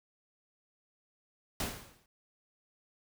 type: noise with exponential decay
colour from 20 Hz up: pink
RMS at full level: -32 dBFS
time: 1.6-2.06 s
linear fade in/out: 2 ms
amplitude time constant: 98 ms
effects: none